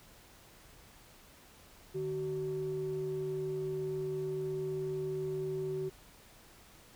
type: tone pair together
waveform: sine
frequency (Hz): 150.2 / 378.3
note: D3 / F#4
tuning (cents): +39 / +38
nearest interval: octave + major third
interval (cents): 1599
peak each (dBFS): -39 / -33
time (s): 1.94-5.9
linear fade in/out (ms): 20
effects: tanh soft clip ceiling -28 dBFS + pink hiss -58 dBFS RMS until 6.95 s